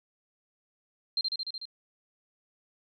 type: tone with echo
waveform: sine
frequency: 4168 Hz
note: C8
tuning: 7 cents flat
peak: -25 dBFS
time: 1.17-1.21 s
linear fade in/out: 2 ms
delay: 74 ms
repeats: 6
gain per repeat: -2 dB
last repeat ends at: 1.654 s
effects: none